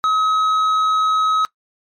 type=tone with tanh clipping; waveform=sine; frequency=1276 Hz; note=D#6; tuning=43 cents sharp; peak=-15 dBFS; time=0.04-1.45 s; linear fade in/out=0 ms; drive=7 dB; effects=noise-tail reverb RT60 0.1 s tail -20 dB re dry + MP3 64 kbps